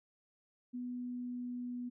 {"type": "tone with pitch glide", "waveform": "sine", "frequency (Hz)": [246.9, 245.2], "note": ["B3", "B3"], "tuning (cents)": [0, -12], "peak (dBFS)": -38, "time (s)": [0.73, 1.9], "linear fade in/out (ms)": 20, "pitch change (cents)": -12, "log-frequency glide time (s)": [0.85, 1.78], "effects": []}